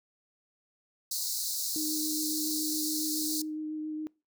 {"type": "high-pass noise", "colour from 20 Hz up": "pink", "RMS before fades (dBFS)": -33, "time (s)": [1.11, 3.42], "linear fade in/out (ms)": 5, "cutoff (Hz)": 4000, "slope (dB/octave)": 96}
{"type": "tone with vibrato", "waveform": "sine", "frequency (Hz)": 308.5, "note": "D#4", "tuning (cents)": -15, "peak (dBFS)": -33, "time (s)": [1.76, 4.07], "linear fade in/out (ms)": 0, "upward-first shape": "sine", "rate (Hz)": 7.2, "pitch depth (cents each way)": 12}
{"effects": ["noise-tail reverb RT60 0.3 s tail -25 dB re dry"]}